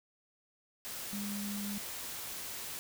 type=tone in noise; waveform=sine; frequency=203.8 Hz; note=G#3; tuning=32 cents flat; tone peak=-37 dBFS; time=1.13-1.78 s; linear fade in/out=0 ms; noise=white; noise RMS=-42 dBFS; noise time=0.85-2.79 s; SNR=+2 dB; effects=none